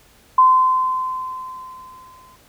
sine tone with exponential decay, 1030 Hz, C6, 28 cents flat, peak -7 dBFS, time 0.38-2.36 s, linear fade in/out 5 ms, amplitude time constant 430 ms, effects pink hiss -52 dBFS RMS until 2.48 s

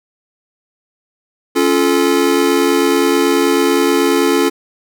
square chord, Db augmented, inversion none, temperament just, 277.2 / 346.5 / 433.1 Hz, Db4 / F4 / A4, 0 / -14 / -27 cents, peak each -16 dBFS, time 1.55-4.5 s, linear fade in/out 20 ms, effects none

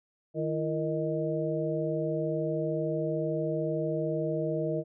harmonic tone with a mistuned harmonic, 155.56 Hz, D#3, in tune, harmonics 1 / 2 / 3 / 4, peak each -33 / -33 / -33 / -33 dBFS, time 0.34-4.84 s, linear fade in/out 50 ms, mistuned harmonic 2, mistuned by +120 cents, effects none

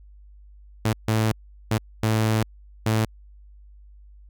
sawtooth tone bursts at uneven times, 110 Hz, A2, in tune, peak -15 dBFS, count 5, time 0.85-0.93 / 1.08-1.32 / 1.71-1.78 / 2.03-2.43 / 2.86-3.05 s, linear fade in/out 5 ms, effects added 50 Hz sine -45 dBFS peak until 4.29 s

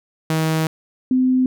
sawtooth / sine tone pair in turn, 159.1 / 256.4 Hz, D#3 / C4, +39 / -35 cents, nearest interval minor sixth, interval 826 cents, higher second, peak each -13 dBFS, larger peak neither, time 0.3-0.67 / 1.11-1.46 s, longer first, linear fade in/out 2 ms, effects none

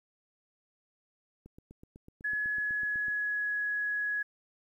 click train, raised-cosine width 3 ms, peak -37 dBFS, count 14, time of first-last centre 1.46-3.083 s, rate 8.01 Hz
sine tone with pitch glide, 1695 to 1677.5 Hz, G#6 to G#6, +35 to +17 cents, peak -29 dBFS, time 2.24-4.23 s, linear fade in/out 10 ms, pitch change -18 cents, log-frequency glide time 2.44-3.56 s
effects 11-bit

